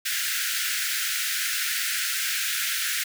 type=high-pass noise; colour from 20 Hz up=pink; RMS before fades=-27 dBFS; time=0.05-3.04 s; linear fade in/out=10 ms; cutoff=1400 Hz; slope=96 dB/octave; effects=none